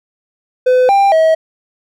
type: tone with pitch steps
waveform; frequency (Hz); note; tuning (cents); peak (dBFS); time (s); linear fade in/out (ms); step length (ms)
triangle; 506 / 793 / 641; B4 / G5 / E5; +42 / +20 / -49; -5; 0.66-1.35; 10; 230
effects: none